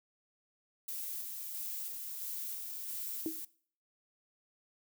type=noise with tremolo; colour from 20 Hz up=violet; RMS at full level=-40 dBFS; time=0.88-3.45 s; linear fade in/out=5 ms; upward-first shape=square; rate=1.5 Hz; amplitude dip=25%
type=tone with exponential decay; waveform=sine; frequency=320.5 Hz; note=E4; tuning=49 cents flat; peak=-29 dBFS; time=3.26-3.4 s; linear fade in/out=1 ms; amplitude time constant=29 ms
effects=noise-tail reverb RT60 0.5 s tail -20 dB re dry